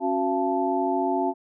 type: tone cluster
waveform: sine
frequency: 274.2 / 368.4 / 684 / 875 Hz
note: C#4 / F#4 / F5 / A5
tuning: -19 / -7 / -36 / -10 cents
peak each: -27 dBFS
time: 0-1.34 s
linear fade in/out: 50 ms
effects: none